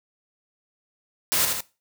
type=noise with echo; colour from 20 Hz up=white; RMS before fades=-22 dBFS; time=1.32-1.45 s; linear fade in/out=0 ms; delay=78 ms; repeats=2; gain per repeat=-4 dB; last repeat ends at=1.606 s; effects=noise-tail reverb RT60 0.3 s tail -20 dB re dry